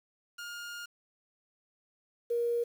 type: tone pair in turn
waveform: sawtooth / sine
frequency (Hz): 1417 / 472.9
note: F6 / A#4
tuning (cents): +25 / +25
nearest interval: octave + perfect fifth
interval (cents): 1900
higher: first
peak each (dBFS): -36 / -27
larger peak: second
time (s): 0.38-0.86 / 2.3-2.64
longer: first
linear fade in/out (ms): 10
effects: low-pass 9000 Hz 12 dB/octave + 9-bit